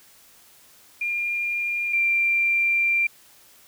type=tone pair in turn; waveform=sine; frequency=2404 / 2370 Hz; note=D7 / D7; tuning=+40 / +15 cents; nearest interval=unison; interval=25 cents; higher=first; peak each=-23 / -18 dBFS; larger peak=second; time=1.01-1.93 / 1.93-3.07 s; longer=second; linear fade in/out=5 ms; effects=white hiss -53 dBFS RMS until 3.67 s